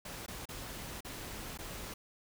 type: noise with dropouts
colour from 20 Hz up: pink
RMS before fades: -44 dBFS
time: 0.05-1.94 s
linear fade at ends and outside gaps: 5 ms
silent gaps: 0.263-0.28 / 0.455-0.488 / 1.007-1.047 / 1.576-1.587 s
effects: none